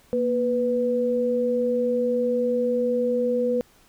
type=tone pair together; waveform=sine; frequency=236.8 / 493.9 Hz; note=A#3 / B4; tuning=+27 / 0 cents; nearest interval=octave + minor second; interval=1273 cents; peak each=-26 / -21 dBFS; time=0.13-3.61 s; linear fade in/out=0 ms; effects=pink hiss -57 dBFS RMS until 3.88 s